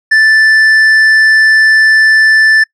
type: tone with tanh clipping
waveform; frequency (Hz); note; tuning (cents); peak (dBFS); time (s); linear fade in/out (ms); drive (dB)
sine; 1760; A6; 0; -5; 0.11-2.64; 10; 6
effects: noise-tail reverb RT60 0.1 s tail -25 dB re dry